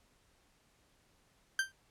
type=tone with exponential decay; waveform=40% pulse; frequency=1568 Hz; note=G6; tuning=in tune; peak=-25 dBFS; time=1.59-1.72 s; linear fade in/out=2 ms; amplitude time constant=28 ms; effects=pink hiss -70 dBFS RMS until 1.9 s + low-pass 11000 Hz 12 dB/octave